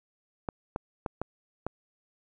clicks, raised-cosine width 1 ms, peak -17 dBFS, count 5, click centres 0.488 / 0.761 / 1.062 / 1.216 / 1.666 s, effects none

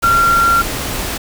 sine tone in noise, 1375 Hz, F6, 27 cents flat, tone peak -9 dBFS, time 0.03-0.62 s, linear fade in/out 10 ms, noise pink, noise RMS -21 dBFS, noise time 0.02-1.18 s, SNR +9 dB, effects none

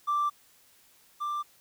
triangle tone pair in turn, 1174.7 / 1182.2 Hz, D6 / D6, 0 / +11 cents, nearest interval unison, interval 11 cents, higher second, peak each -21 / -27 dBFS, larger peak first, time 0.07-0.3 / 1.2-1.43 s, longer neither, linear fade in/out 20 ms, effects tanh soft clip ceiling -21 dBFS + white hiss -61 dBFS RMS until 1.6 s

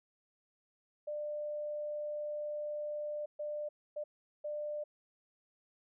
sine tone bursts at uneven times, 596 Hz, D5, 25 cents sharp, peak -36 dBFS, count 4, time 1.07-3.26 / 3.39-3.69 / 3.96-4.04 / 4.44-4.84 s, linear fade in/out 10 ms, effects none

